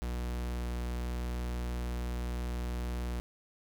45% pulse tone, 60.4 Hz, B1, 38 cents flat, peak -33 dBFS, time 0.02-3.2 s, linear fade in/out 0 ms, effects none

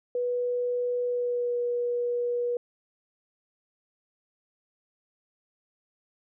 sine tone with pitch glide, 490 to 483 Hz, B4 to B4, -14 to -39 cents, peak -25 dBFS, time 0.15-2.57 s, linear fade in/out 2 ms, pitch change -25 cents, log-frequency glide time 1.05-1.58 s, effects none

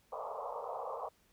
pink band-pass noise, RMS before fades -41 dBFS, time 0.12-1.09 s, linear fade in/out 10 ms, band 450 to 1200 Hz, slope 96 dB/octave, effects pink hiss -70 dBFS RMS until 1.32 s

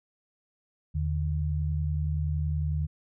sine tone pair together, 79.7 / 150.45 Hz, D#2 / D3, +42 / +42 cents, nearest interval major seventh, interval 1100 cents, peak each -27 / -30 dBFS, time 0.94-2.87 s, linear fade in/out 20 ms, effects none

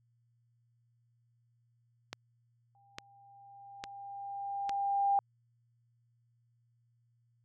click train, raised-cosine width 0.2 ms, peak -21 dBFS, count 4, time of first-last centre 2.13-4.694 s, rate 1.17 Hz
sine tone with exponential growth, 798 Hz, G5, 31 cents sharp, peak -24 dBFS, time 2.75-5.19 s, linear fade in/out 1 ms, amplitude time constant 530 ms
effects added 118 Hz sine -69 dBFS peak until 7.44 s

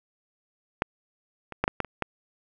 clicks, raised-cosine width 0.5 ms, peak -7 / -22 / -8 / -7 / -10 / -23 / -11 dBFS, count 7, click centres 0.821 / 1.523 / 1.64 / 1.679 / 1.803 / 1.847 / 2.023 s, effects none

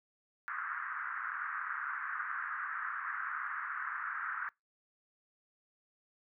pink band-pass noise, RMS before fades -39 dBFS, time 0.48-4.49 s, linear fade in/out 0 ms, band 1200 to 1700 Hz, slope 48 dB/octave, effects noise-tail reverb RT60 0.2 s tail -25 dB re dry

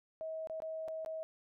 sine tone with dropouts, 639 Hz, D#5, 46 cents sharp, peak -38 dBFS, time 0.21-1.23 s, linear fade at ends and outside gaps 0 ms, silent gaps 0.472-0.498 / 0.602-0.621 / 0.879-0.884 / 1.048-1.061 s, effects none

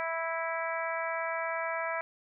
harmonic tone, 328.8 Hz, E4, 4 cents flat, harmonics 2 / 3 / 4 / 5 / 6 / 7, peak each -35 / -37 / -38 / -39 / -40 / -40 dBFS, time 0-2.01 s, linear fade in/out 0 ms, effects none

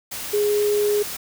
sine tone in noise, 415.3 Hz, G#4, in tune, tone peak -17 dBFS, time 0.33-1.03 s, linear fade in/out 10 ms, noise white, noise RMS -31 dBFS, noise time 0.11-1.17 s, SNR +11 dB, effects none

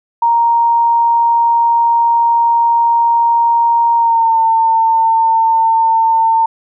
sine tone with pitch glide, 933 to 901.7 Hz, A#5 to A5, +1 to +42 cents, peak -8 dBFS, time 0.22-6.46 s, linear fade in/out 5 ms, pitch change -59 cents, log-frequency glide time 3.96-4.36 s, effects none

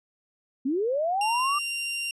sine linear sweep, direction up, 246.9 to 1199 Hz, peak -23 dBFS, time 0.65-1.59 s, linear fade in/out 10 ms
sawtooth tone, 2774 Hz, F7, 12 cents flat, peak -25 dBFS, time 1.21-2.11 s, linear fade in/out 2 ms
effects resampled to 24000 Hz

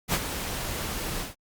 pink noise with ADSR envelope, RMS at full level -23 dBFS, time 0.08-1.35 s, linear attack 56 ms, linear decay 48 ms, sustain -9 dB, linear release 150 ms, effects Opus 48 kbps

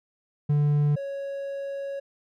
triangle tone pair in turn, 146.83 / 554.4 Hz, D3 / C#5, 0 / 0 cents, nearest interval octave + major seventh, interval 2300 cents, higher second, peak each -17 / -28 dBFS, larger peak first, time 0.49-0.96 / 0.96-2 s, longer second, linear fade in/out 10 ms, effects none

